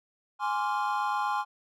triangle chord, D half-diminished seventh, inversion second, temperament equal with one note detuned, 830.6 / 1046.5 / 1154.5 / 1396.9 Hz, Ab5 / C6 / D6 / F6, 0 / 0 / -30 / 0 cents, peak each -28 / -29 / -34 / -34 dBFS, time 0.39-1.45 s, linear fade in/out 50 ms, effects none

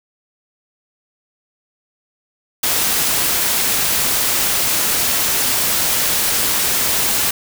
white noise, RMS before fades -17 dBFS, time 2.63-7.31 s, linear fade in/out 5 ms, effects none

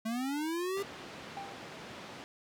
square linear sweep, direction up, 217.5 to 403.9 Hz, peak -33 dBFS, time 0.05-0.83 s, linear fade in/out 10 ms
pink band-pass noise, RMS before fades -47 dBFS, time 0.77-2.24 s, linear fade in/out 0 ms, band 170 to 4100 Hz, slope 12 dB/octave
triangle tone with exponential decay, 793 Hz, G5, 20 cents sharp, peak -35 dBFS, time 1.37-1.78 s, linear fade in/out 1 ms, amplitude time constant 88 ms
effects none

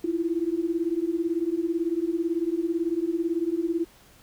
sine beating tone pair, 325.3 / 343.3 Hz, E4 / F4, -23 / -30 cents, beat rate 18 Hz, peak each -27 / -26 dBFS, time 0.04-3.85 s, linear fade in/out 5 ms, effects pink hiss -55 dBFS RMS until 4.22 s

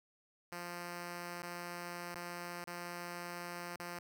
5% pulse tone with dropouts, 174.61 Hz, F3, in tune, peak -31 dBFS, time 0.52-3.99 s, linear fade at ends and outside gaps 2 ms, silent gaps 1.421-1.43 / 2.146-2.156 / 2.641-2.673 / 3.761-3.797 s, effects none

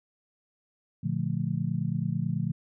sine chord, Bb major seventh, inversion none, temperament just, 116.54 / 145.68 / 174.81 / 218.5 Hz, Bb2 / D3 / F3 / A3, 0 / -14 / +2 / -12 cents, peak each -33 / -30 / -31 / -35 dBFS, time 1.03-2.52 s, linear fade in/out 10 ms, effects none

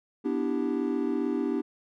triangle chord, E minor seventh, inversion second, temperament equal, 246.9 / 293.7 / 329.6 / 392 Hz, B3 / D4 / E4 / G4, 0 / 0 / 0 / 0 cents, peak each -29 / -28 / -31 / -30 dBFS, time 0.24-1.62 s, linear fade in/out 20 ms, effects none

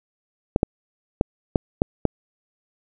clicks, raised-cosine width 2 ms, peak -3 dBFS, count 6, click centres 0.561 / 0.631 / 1.211 / 1.558 / 1.819 / 2.053 s, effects none

